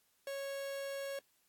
45% pulse tone, 552 Hz, C#5, 7 cents flat, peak -39 dBFS, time 0.27-1.19 s, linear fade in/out 2 ms, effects white hiss -74 dBFS RMS until 1.48 s + AAC 64 kbps

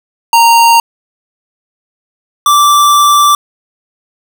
square tone pair in turn, 927 / 1169 Hz, A#5 / D6, -10 / -8 cents, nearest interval major third, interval 402 cents, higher second, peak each -4 / -5 dBFS, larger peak first, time 0.33-0.8 / 2.46-3.35 s, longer second, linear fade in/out 2 ms, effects none

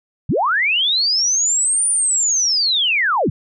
sine linear two-way sweep, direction up then down, 80.8 to 9460 to 80.8 Hz, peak -14 dBFS, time 0.29-3.3 s, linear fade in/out 5 ms, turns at 1.89 s, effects none

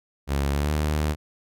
sawtooth tone with pitch glide, 69.9 to 75.79 Hz, C#2 to D#2, +15 to -45 cents, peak -18 dBFS, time 0.27-1.16 s, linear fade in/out 50 ms, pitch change +140 cents, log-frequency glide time 0.51-0.73 s, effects none

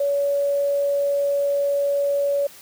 sine tone, 566 Hz, C#5, 36 cents sharp, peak -18 dBFS, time 0-2.47 s, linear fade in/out 5 ms, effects white hiss -45 dBFS RMS until 2.61 s + high-pass 80 Hz 12 dB/octave

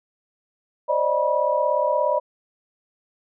sine tone cluster, 529 / 589 / 626 / 972 Hz, C5 / D5 / D#5 / B5, +19 / +5 / +10 / -28 cents, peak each -26 / -22 / -25 / -23 dBFS, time 0.88-2.2 s, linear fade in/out 20 ms, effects none

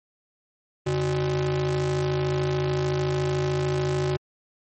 square ring-modulated tone, 114.6 Hz, A#2, 29 cents flat, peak -20 dBFS, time 0.86-4.17 s, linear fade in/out 10 ms, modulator 256 Hz, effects MP3 32 kbps

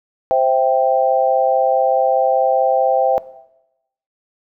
sine chord, C major, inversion none, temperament equal, 523.3 / 659.3 / 784 Hz, C5 / E5 / G5, 0 / 0 / 0 cents, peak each -16 dBFS, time 0.31-3.18 s, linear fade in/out 0 ms, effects noise-tail reverb RT60 0.9 s tail -18 dB re dry

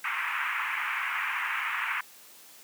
white band-pass noise, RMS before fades -31 dBFS, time 0.04-2.01 s, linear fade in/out 5 ms, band 950 to 2500 Hz, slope 48 dB/octave, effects white hiss -52 dBFS RMS until 2.63 s + high-pass 200 Hz 12 dB/octave

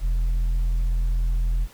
sine tone with tanh clipping, 41.97 Hz, E1, 32 cents sharp, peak -20 dBFS, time 0-1.68 s, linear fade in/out 50 ms, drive 4 dB, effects pink hiss -50 dBFS RMS until 1.73 s

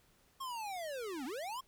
square linear two-way sweep, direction down then up, 1091 to 239.3 to 1091 Hz, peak -40 dBFS, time 0.4-1.61 s, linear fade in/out 10 ms, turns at 1.25 s, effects pink hiss -69 dBFS RMS until 1.67 s

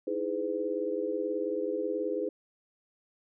sine chord, E major seventh, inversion third, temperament equal with one note detuned, 311.1 / 329.6 / 415.3 / 505.4 Hz, D#4 / E4 / G#4 / B4, 0 / 0 / 0 / +40 cents, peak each -37 / -37 / -33 / -33 dBFS, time 0.07-2.29 s, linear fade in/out 5 ms, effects none

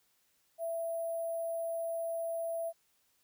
sine tone with sample-and-hold, 665 Hz, E5, 15 cents sharp, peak -33 dBFS, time 0.58-2.73 s, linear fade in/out 50 ms, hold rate 11025 Hz, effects white hiss -73 dBFS RMS until 3.23 s

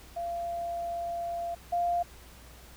sine tone pair in turn, 687 / 697.4 Hz, F5 / F5, -29 / -3 cents, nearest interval unison, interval 26 cents, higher second, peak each -31 / -25 dBFS, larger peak second, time 0.16-1.55 / 1.72-2.03 s, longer first, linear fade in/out 10 ms, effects added 60 Hz sine -52 dBFS peak until 2.76 s + pink hiss -53 dBFS RMS until 2.76 s

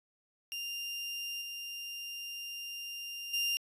30% pulse tone with level steps, 2794 Hz, F7, in tune, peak -34 / -37 / -27 dBFS, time 0.52-3.57 s, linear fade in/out 0 ms, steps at 1.41 / 3.33 s, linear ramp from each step 10 ms, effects resampled to 32000 Hz

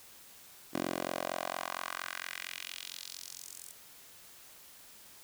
10% pulse tone with high-pass filter sweep, 44.33 Hz, F1, 27 cents sharp, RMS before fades -40 dBFS, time 0.73-3.73 s, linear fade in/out 20 ms, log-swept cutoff 310 to 9000 Hz, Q 1.8, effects white hiss -55 dBFS RMS until 5.23 s

